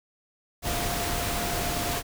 sine tone in noise, 698.5 Hz, F5, in tune, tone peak -34 dBFS, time 0.62-2.03 s, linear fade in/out 50 ms, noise pink, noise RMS -29 dBFS, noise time 0.62-2.03 s, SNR -8 dB, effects none

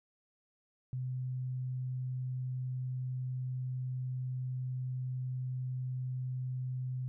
sine tone, 127.8 Hz, C3, 40 cents flat, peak -34 dBFS, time 0.93-7.08 s, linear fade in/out 0 ms, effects none

